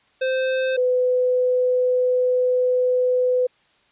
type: tone pair in turn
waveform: square / sine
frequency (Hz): 520 / 502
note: C5 / B4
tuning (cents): -11 / +28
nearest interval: minor second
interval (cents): 61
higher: first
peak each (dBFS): -20 / -16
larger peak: second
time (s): 0.21-0.77 / 0.77-3.47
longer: second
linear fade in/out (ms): 10
effects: white hiss -60 dBFS RMS until 3.91 s + resampled to 8000 Hz